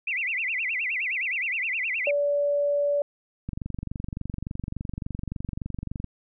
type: tone with vibrato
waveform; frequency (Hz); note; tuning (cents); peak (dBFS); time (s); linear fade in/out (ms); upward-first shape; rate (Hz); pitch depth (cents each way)
sine; 2334; D7; -11; -25; 0.07-2.11; 5; sine; 9.6; 290
type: tone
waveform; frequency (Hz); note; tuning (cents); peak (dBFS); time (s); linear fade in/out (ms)
sine; 576; D5; -34; -21; 2.07-3.02; 2
type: click train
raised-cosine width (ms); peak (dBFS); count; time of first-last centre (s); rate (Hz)
5; -19; 61; 3.49-6.043; 23.5
effects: none